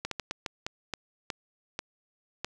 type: slowing click train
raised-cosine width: 0.2 ms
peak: -15 dBFS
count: 10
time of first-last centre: 0.05-2.446 s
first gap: 63 ms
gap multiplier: 1.34
effects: none